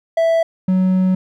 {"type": "tone pair in turn", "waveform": "triangle", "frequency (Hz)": [659.3, 186.14], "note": ["E5", "F#3"], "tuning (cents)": [0, 11], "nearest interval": "octave + minor seventh", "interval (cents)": 2189, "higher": "first", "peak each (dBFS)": -10, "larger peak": "neither", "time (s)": [[0.17, 0.43], [0.68, 1.15]], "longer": "second", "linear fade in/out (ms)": 5, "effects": []}